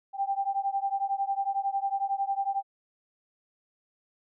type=beating tone pair; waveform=sine; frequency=784 / 795 Hz; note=G5 / G5; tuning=0 / +24 cents; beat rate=11 Hz; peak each=-29 / -30 dBFS; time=0.13-2.63 s; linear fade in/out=50 ms; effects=none